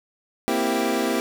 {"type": "chord", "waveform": "25% pulse", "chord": "C dominant seventh", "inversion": "third", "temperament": "equal", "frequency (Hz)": [233.1, 261.6, 329.6, 392], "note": ["Bb3", "C4", "E4", "G4"], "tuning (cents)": [0, 0, 0, 0], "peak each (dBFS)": -23, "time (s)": [0.48, 1.2], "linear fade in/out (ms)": 0, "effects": ["8-bit"]}